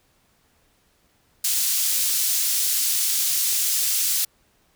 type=high-pass noise; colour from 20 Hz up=pink; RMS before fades=-22 dBFS; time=1.44-4.25 s; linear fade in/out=5 ms; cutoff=5700 Hz; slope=12 dB/octave; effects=pink hiss -63 dBFS RMS until 4.75 s